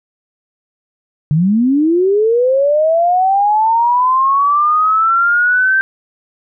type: linear sweep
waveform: sine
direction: up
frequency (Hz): 142.2 to 1568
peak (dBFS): -9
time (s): 1.31-5.81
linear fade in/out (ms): 0
effects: none